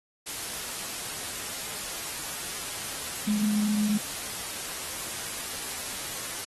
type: tone in noise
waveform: sine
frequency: 210 Hz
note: G#3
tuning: 19 cents sharp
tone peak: -23 dBFS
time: 3.27-3.98 s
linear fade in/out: 10 ms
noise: white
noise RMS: -35 dBFS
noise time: 0.26-6.45 s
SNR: +9 dB
effects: AAC 32 kbps